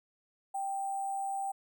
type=tone with sample-and-hold; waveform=sine; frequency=784 Hz; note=G5; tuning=in tune; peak=-32 dBFS; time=0.54-1.52 s; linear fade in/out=10 ms; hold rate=8820 Hz; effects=none